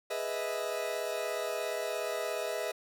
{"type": "chord", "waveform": "40% pulse", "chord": "E major seventh", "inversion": "first", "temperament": "equal", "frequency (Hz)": [415.3, 493.9, 622.3, 659.3], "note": ["G#4", "B4", "D#5", "E5"], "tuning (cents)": [0, 0, 0, 0], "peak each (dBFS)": [-39, -38, -36, -37], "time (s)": [0.1, 2.72], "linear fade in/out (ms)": 10, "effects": []}